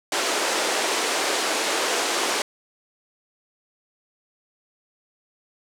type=band-pass noise; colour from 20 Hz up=pink; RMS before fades=-24 dBFS; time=0.12-2.42 s; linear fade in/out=2 ms; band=350 to 9100 Hz; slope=24 dB/octave; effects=none